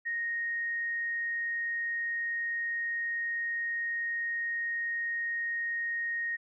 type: tone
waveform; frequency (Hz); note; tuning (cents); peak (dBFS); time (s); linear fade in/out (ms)
sine; 1864.7; A#6; 0; -30; 0.05-6.37; 20
effects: none